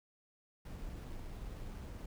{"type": "noise with sample-and-hold", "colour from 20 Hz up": "brown", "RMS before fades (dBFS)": -45, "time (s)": [0.65, 2.06], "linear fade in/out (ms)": 5, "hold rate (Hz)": 7350, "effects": []}